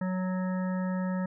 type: harmonic tone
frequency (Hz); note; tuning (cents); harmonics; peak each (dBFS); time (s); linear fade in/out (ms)
185; F#3; 0; 1 / 3 / 5 / 7 / 9 / 10; -28 / -38 / -42 / -45 / -47 / -48; 0.01-1.26; 5
effects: none